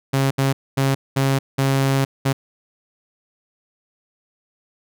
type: tone bursts at uneven times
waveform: sawtooth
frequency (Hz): 135.8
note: C#3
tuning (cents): -35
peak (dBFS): -12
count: 6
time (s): 0.13-0.31 / 0.38-0.53 / 0.77-0.95 / 1.16-1.39 / 1.58-2.05 / 2.25-2.33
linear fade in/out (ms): 10
effects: none